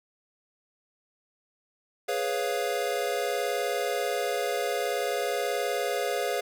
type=chord; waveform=square; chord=C# dominant seventh; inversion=second; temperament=equal; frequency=415.3 / 493.9 / 554.4 / 698.5 Hz; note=G#4 / B4 / C#5 / E#5; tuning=0 / 0 / 0 / 0 cents; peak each=-33 dBFS; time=2.08-6.41 s; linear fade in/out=10 ms; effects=none